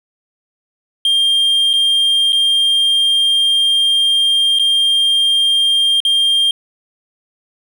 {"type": "tone with dropouts", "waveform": "triangle", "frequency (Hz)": 3200, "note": "G7", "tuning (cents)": 35, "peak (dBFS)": -9, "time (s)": [1.05, 6.51], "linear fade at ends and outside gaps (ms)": 2, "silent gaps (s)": [[1.732, 1.736], [2.323, 2.329], [4.588, 4.595], [6.003, 6.05]], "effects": []}